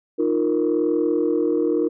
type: chord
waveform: sine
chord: Eb suspended second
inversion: none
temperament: equal with one note detuned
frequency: 308.4 / 349.2 / 466.2 Hz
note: Eb4 / F4 / Bb4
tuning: -15 / 0 / 0 cents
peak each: -21 dBFS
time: 0.18-1.89 s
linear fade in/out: 20 ms
effects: tanh soft clip ceiling -11 dBFS